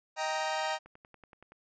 sawtooth chord, Eb major, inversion none, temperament equal with one note detuned, 627.3 / 784 / 932.3 Hz, Eb5 / G5 / Bb5, +14 / 0 / 0 cents, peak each -31 / -31 / -31 dBFS, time 0.16-0.79 s, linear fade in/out 50 ms
click train, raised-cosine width 0.5 ms, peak -38 dBFS, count 8, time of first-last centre 0.86-1.52 s, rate 10.6 Hz
effects resampled to 16000 Hz

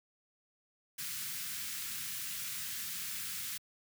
white band-stop noise, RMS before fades -40 dBFS, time 0.98-3.58 s, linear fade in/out 10 ms, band 210 to 1400 Hz, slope 24 dB/octave, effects high-pass 100 Hz 12 dB/octave

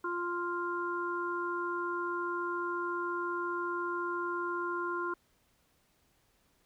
harmonic tone, 349.2 Hz, F4, in tune, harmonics 1 / 3 / 4, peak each -36 / -36 / -37 dBFS, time 0.04-5.14 s, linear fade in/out 5 ms, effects pink hiss -71 dBFS RMS until 6.65 s

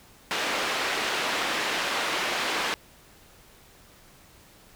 white band-pass noise, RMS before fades -28 dBFS, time 0.31-2.74 s, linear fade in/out 0 ms, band 290 to 2900 Hz, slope 12 dB/octave, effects pink hiss -54 dBFS RMS until 4.75 s

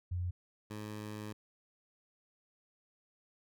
sine / 15% pulse tone pair in turn, 89 / 106.2 Hz, F2 / G#2, +33 / +39 cents, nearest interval minor third, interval 306 cents, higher second, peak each -33 / -35 dBFS, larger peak first, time 0.11-0.31 / 0.7-1.33 s, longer second, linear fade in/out 10 ms, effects none

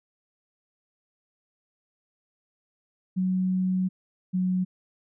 sine tone pair in turn, 185.5 / 184.01 Hz, F#3 / F#3, +5 / -9 cents, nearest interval unison, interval 14 cents, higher first, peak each -22 dBFS, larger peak neither, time 3.16-3.89 / 4.33-4.65 s, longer first, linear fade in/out 20 ms, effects none

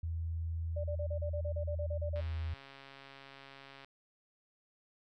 sine tone with pitch glide, 82.3 to 81.73 Hz, E2 to E2, -2 to -14 cents, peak -34 dBFS, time 0.03-2.54 s, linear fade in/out 5 ms, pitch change -12 cents, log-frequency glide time 1.21-1.82 s
sine tone bursts, 587.3 Hz, D5, in tune, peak -37 dBFS, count 13, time 0.76-2.209 s, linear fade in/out 10 ms, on 81 ms, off 33 ms
click train, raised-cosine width 0.3 ms, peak -36 dBFS, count 232, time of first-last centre 2.16-3.846 s, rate 137 Hz
effects none

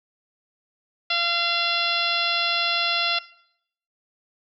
harmonic tone with a mistuned harmonic, 687 Hz, F5, 29 cents flat, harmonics 1 / 2 / 3 / 4 / 5 / 6 / 7 / 8, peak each -32 / -28 / -30 / -25 / -27 / -28 / -32 / -36 dBFS, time 1.1-3.19 s, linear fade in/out 5 ms, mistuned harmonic 8, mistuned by -63 cents, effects noise-tail reverb RT60 0.7 s tail -19 dB re dry

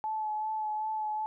sine tone with vibrato, 862 Hz, A5, 36 cents flat, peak -30 dBFS, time 0.04-1.26 s, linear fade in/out 0 ms, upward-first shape sine, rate 2.6 Hz, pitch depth 20 cents each way, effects none

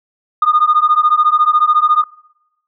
sine beating tone pair, 1217 / 1231 Hz, D#6 / D#6, -39 / -19 cents, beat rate 14 Hz, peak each -11 / -11 dBFS, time 0.42-2.04 s, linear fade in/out 5 ms, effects noise-tail reverb RT60 0.9 s tail -24 dB re dry + tanh soft clip ceiling -3 dBFS

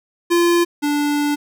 square tone pair in turn, 344.6 / 292.1 Hz, F4 / D4, -23 / -9 cents, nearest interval minor third, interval 286 cents, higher first, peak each -13 / -17 dBFS, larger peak first, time 0.3-0.65 / 0.82-1.36 s, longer second, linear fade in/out 20 ms, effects none

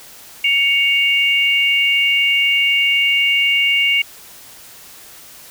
sine tone pair together, 2228 / 2800 Hz, C#7 / F7, +8 / +4 cents, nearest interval major third, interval 396 cents, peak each -15 dBFS, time 0.44-4.02 s, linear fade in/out 5 ms, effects white hiss -40 dBFS RMS until 5.5 s

